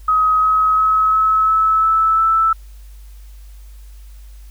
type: tone with pitch steps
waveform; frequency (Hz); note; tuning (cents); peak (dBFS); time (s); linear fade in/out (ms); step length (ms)
sine; 1266 / 1274.8 / 1283.7 / 1292.6 / 1301.6 / 1310.6 / 1319.8; D#6 / D#6 / E6 / E6 / E6 / E6 / E6; +30 / +42 / -46 / -34 / -22 / -10 / +2; -11; 0.08-2.53; 5; 350
effects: added 50 Hz sine -35 dBFS peak until 4.5 s + white hiss -53 dBFS RMS until 4.5 s